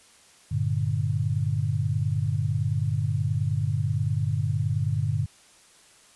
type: chord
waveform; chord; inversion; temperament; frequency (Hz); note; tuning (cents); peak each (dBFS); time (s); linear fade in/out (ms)
sine; G minor; none; equal; 98 / 116.54 / 146.83; G2 / Bb2 / D3; 0 / 0 / 0; -27; 0.51-5.26; 10
effects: white hiss -55 dBFS RMS until 6.15 s + resampled to 24000 Hz